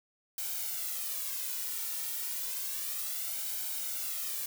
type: noise with flanger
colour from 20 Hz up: blue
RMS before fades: -36 dBFS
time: 0.38-4.46 s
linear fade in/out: 2 ms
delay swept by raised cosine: 1.3 to 2.18 ms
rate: 0.31 Hz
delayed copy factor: +0.7
effects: none